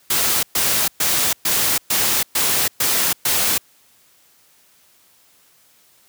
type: noise bursts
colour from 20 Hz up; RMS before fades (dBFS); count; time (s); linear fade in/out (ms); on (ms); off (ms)
white; -18; 8; 0.1-3.58; 5; 330; 120
effects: white hiss -55 dBFS RMS until 6.08 s + high-pass 60 Hz 12 dB/octave